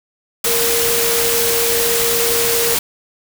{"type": "tone in noise", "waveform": "sine", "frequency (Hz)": 466.2, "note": "A#4", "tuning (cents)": 0, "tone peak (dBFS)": -19, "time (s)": [0.46, 2.75], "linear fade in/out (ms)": 5, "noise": "white", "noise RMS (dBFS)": -17, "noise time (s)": [0.44, 2.79], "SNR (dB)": -5, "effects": []}